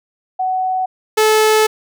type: tone pair in turn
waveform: sine / sawtooth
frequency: 747 / 433.4 Hz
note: F#5 / A4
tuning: +16 / -26 cents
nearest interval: major sixth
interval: 942 cents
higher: first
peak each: -15 / -6 dBFS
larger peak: second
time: 0.39-0.86 / 1.17-1.67 s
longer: second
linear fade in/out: 10 ms
effects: none